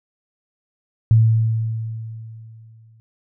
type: tone with exponential decay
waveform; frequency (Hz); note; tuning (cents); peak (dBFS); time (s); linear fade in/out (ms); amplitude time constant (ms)
sine; 112; A2; +31; -8; 1.11-3; 0; 410
effects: none